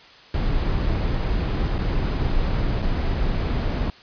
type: noise with dropouts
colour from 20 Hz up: brown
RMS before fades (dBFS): -22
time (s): 0.34-3.9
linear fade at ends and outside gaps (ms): 2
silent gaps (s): 1.782-1.789 / 2.82-2.824
effects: white hiss -47 dBFS RMS until 4.02 s + resampled to 11025 Hz